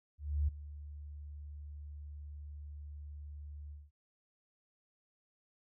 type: tone with ADSR envelope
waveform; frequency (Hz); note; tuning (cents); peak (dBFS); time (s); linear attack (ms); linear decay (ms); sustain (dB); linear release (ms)
sine; 73.42; D2; 0; -27; 0.18-3.91; 300; 11; -17; 200
effects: none